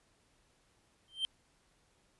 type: tone with exponential growth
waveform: triangle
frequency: 3136 Hz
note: G7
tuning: in tune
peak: -26 dBFS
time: 1.08-1.25 s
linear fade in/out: 0 ms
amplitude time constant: 35 ms
effects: pink hiss -71 dBFS RMS until 2.19 s + resampled to 24000 Hz